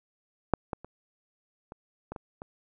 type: clicks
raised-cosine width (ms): 1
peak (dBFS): -7 / -17 / -29 / -28 / -23 / -25 / -26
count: 7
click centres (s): 0.537 / 0.732 / 0.846 / 1.721 / 2.12 / 2.162 / 2.419
effects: none